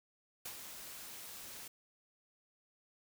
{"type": "noise with ADSR envelope", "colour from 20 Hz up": "white", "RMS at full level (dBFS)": -43, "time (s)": [0.45, 1.68], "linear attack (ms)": 7, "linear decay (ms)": 71, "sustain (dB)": -6, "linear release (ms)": 6, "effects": []}